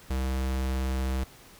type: tone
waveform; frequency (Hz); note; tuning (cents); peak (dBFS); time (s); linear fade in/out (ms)
square; 65.41; C2; 0; -27; 0.1-1.24; 5
effects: pink hiss -52 dBFS RMS until 1.59 s